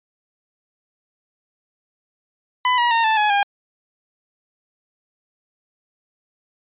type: tone with pitch steps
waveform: sawtooth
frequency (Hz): 1000 / 958.2 / 918.1 / 879.6 / 842.8 / 807.6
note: B5 / A#5 / A#5 / A5 / G#5 / G#5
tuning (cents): +21 / +47 / -27 / -1 / +25 / -49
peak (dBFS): -11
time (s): 2.65-3.43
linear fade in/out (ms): 2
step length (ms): 130
effects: resampled to 8000 Hz